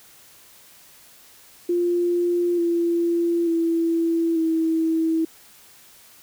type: tone with pitch steps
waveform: sine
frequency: 349.2 / 340.6 / 332.3 / 324.1 Hz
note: F4 / F4 / E4 / E4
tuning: 0 / -43 / +14 / -29 cents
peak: -18 dBFS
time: 1.69-5.25 s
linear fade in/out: 5 ms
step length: 890 ms
effects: white hiss -50 dBFS RMS until 6.22 s